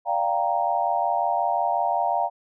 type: chord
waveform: sine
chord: G minor seventh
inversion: second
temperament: equal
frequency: 587.3 / 698.5 / 784 / 932.3 Hz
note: D5 / F5 / G5 / Bb5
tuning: 0 / 0 / 0 / 0 cents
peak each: -30 / -24 / -26 / -26 dBFS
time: 0.05-2.3 s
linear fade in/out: 50 ms
effects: none